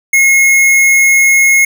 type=tone; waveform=square; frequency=2164 Hz; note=C#7; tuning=42 cents flat; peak=-6 dBFS; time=0.13-1.65 s; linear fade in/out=5 ms; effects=none